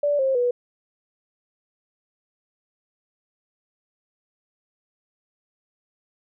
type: tone with pitch steps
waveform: sine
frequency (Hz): 581 / 532.8 / 488.6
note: D5 / C5 / B4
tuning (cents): -19 / +31 / -19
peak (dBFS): -18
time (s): 0.03-0.51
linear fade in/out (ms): 5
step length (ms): 160
effects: none